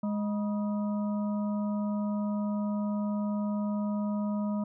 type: harmonic tone with a mistuned harmonic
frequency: 207.7 Hz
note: G#3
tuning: in tune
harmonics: 1 / 3 / 5 / 6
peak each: -28 / -39 / -43 / -47 dBFS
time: 0.03-4.64 s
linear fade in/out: 5 ms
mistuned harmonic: 5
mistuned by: -120 cents
effects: none